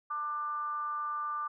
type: tone with frequency modulation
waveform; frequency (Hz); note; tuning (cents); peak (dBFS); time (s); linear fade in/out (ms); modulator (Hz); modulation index
sine; 1188; D6; +20; -32; 0.1-1.48; 10; 296; 0.4
effects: none